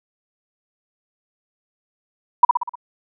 sine tone with echo, 971 Hz, B5, 30 cents flat, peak -4 dBFS, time 2.43-2.45 s, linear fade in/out 5 ms, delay 61 ms, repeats 5, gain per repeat -5 dB, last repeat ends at 2.755 s, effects none

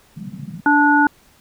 white band-pass noise, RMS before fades -32 dBFS, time 0.16-0.61 s, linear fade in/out 10 ms, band 130 to 210 Hz, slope 48 dB/octave
harmonic tone, 292.1 Hz, D4, 9 cents flat, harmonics 1 / 3 / 5, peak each -15 / -15 / -15 dBFS, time 0.66-1.07 s, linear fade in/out 2 ms
effects pink hiss -53 dBFS RMS until 1.4 s

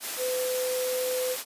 sine tone in noise, 507 Hz, B4, 45 cents sharp, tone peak -26 dBFS, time 0.17-1.37 s, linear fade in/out 50 ms, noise white, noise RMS -33 dBFS, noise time 0-1.45 s, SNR +4 dB, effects high-pass 300 Hz 12 dB/octave + resampled to 32000 Hz

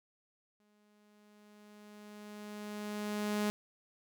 sawtooth tone with exponential growth, 208.8 Hz, G#3, 10 cents sharp, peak -26 dBFS, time 0.6-3.5 s, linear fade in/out 0 ms, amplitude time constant 630 ms, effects none

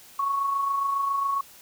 sine tone with amplitude modulation, 1108.7 Hz, C#6, in tune, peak -21 dBFS, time 0.19-1.41 s, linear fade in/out 5 ms, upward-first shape sine, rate 27.3 Hz, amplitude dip 40%, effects white hiss -50 dBFS RMS until 1.61 s

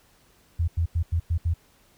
sine tone bursts at uneven times, 83.7 Hz, E2, 27 cents sharp, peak -20 dBFS, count 6, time 0.59-0.68 / 0.77-0.86 / 0.95-1.03 / 1.12-1.2 / 1.3-1.38 / 1.45-1.54 s, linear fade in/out 10 ms, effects pink hiss -60 dBFS RMS until 1.97 s

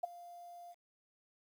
sine tone with ADSR envelope, 698.5 Hz, F5, in tune, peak -29 dBFS, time 0.03-0.75 s, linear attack 10 ms, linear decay 13 ms, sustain -20 dB, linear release 39 ms, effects 11-bit

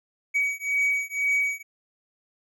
triangle beating tone pair, 2263 / 2265 Hz, C#7 / C#7, +35 / +37 cents, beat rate 2 Hz, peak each -24 dBFS, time 0.34-1.63 s, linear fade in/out 20 ms, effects none

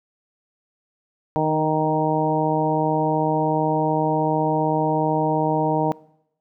harmonic tone with a mistuned harmonic, 155.9 Hz, D#3, 4 cents sharp, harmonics 1 / 2 / 3 / 4 / 5 / 6, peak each -25 / -25 / -25 / -25 / -25 / -25 dBFS, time 1.36-5.92 s, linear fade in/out 0 ms, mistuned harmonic 2, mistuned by -15 cents, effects noise-tail reverb RT60 0.8 s tail -22 dB re dry

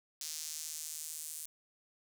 sawtooth tone with high-pass filter sweep, 155.56 Hz, D#3, in tune, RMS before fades -43 dBFS, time 0.21-1.46 s, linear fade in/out 2 ms, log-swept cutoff 5700 to 8700 Hz, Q 1.7, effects none

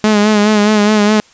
sawtooth tone with vibrato, 210.6 Hz, G#3, 24 cents sharp, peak -4 dBFS, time 0.04-1.2 s, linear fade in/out 0 ms, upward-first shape sine, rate 4.8 Hz, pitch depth 45 cents each way, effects white hiss -46 dBFS RMS until 1.33 s + resampled to 16000 Hz

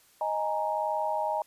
sine chord, D# suspended fourth, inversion none, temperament equal, 622.3 / 830.6 / 932.3 Hz, D#5 / G#5 / A#5, 0 / 0 / 0 cents, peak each -31 dBFS, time 0.21-1.42 s, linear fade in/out 2 ms, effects white hiss -61 dBFS RMS until 1.46 s + resampled to 32000 Hz

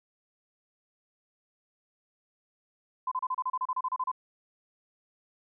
sine tone bursts, 1021 Hz, C6, 43 cents flat, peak -27 dBFS, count 14, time 3.07-4.116 s, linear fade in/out 5 ms, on 45 ms, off 32 ms, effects none

